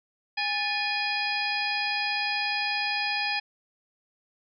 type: harmonic tone with a mistuned harmonic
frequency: 823 Hz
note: G#5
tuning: 16 cents flat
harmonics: 1 / 2 / 3 / 4 / 5 / 6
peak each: -32 / -32 / -30 / -37 / -37 / -33 dBFS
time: 0.37-3.4 s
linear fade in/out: 10 ms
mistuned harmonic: 2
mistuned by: +110 cents
effects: none